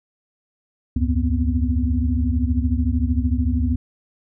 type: tone cluster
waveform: sine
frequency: 70.3 / 83.8 / 98.6 / 243.5 / 256.5 Hz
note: C#2 / E2 / G2 / B3 / C4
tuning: +25 / +29 / +11 / -24 / -34 cents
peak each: -20 / -24 / -27 / -24 / -27 dBFS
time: 0.96-3.76 s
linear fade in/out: 5 ms
effects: none